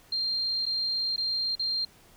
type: tone with dropouts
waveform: sine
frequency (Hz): 4186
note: C8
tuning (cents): 0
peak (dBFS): -26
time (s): 0.12-1.85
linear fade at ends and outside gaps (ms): 5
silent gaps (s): 0.656-0.663 / 1.162-1.178 / 1.554-1.594
effects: pink hiss -57 dBFS RMS until 2.16 s